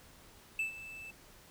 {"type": "tone with ADSR envelope", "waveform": "triangle", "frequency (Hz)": 2637, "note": "E7", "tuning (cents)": 0, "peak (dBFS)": -28, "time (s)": [0.59, 1.11], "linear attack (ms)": 3, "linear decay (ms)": 120, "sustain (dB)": -15, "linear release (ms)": 8, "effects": ["pink hiss -58 dBFS RMS until 1.5 s"]}